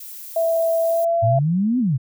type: noise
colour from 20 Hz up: violet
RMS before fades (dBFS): -36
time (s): 0-1.05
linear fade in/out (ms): 5
type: tone with pitch glide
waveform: sine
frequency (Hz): 659.3 to 677.1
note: E5 to E5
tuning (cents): 0 to +46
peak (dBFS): -16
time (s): 0.36-1.39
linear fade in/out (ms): 5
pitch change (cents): +46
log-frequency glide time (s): 0.82-1.17
type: exponential two-way sweep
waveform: sine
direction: up then down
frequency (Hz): 106.4 to 261.6 to 117.9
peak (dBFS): -16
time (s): 1.22-1.98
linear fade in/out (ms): 20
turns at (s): 1.79
effects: none